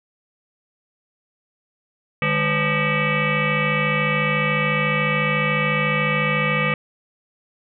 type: tone with frequency modulation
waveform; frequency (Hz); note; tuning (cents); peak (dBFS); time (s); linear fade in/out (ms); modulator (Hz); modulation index
sine; 1212; D#6; -46; -17; 2.22-6.74; 2; 354; 4.1
effects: none